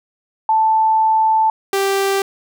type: tone pair in turn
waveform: sine / sawtooth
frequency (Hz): 880 / 392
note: A5 / G4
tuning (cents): 0 / 0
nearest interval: octave + major second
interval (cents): 1400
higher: first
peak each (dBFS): -11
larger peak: neither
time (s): 0.49-1.5 / 1.73-2.22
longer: first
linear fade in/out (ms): 2
effects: none